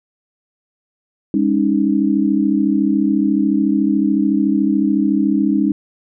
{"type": "chord", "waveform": "sine", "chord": "Ab suspended fourth", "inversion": "none", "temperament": "equal with one note detuned", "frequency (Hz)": [203.7, 277.2, 311.1], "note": ["Ab3", "Db4", "Eb4"], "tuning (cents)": [-33, 0, 0], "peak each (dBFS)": -17, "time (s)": [1.34, 5.72], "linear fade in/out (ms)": 2, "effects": []}